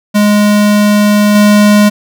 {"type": "tone with level steps", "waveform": "square", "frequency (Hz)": 207.7, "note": "G#3", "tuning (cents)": 0, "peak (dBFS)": [-6, -4], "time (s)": [0.14, 1.9], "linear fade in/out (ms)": 20, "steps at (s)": 1.35, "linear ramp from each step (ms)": 2, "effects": []}